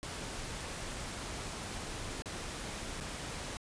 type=noise with dropouts; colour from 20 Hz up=pink; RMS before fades=-41 dBFS; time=0.03-3.57 s; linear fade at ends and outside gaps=0 ms; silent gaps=2.221-2.258 / 3.003-3.009 s; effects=resampled to 22050 Hz